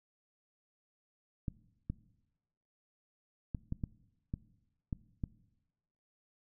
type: clicks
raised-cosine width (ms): 5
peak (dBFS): -23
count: 8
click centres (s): 1.482 / 1.9 / 3.548 / 3.724 / 3.838 / 4.339 / 4.928 / 5.238
effects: noise-tail reverb RT60 1.0 s tail -20 dB re dry